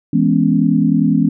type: chord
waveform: sine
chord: C# minor seventh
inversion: first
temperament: equal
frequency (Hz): 164.81 / 207.7 / 246.9 / 277.2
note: E3 / G#3 / B3 / C#4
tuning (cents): 0 / 0 / 0 / 0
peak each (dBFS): -16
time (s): 0.13-1.29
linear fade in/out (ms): 5
effects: none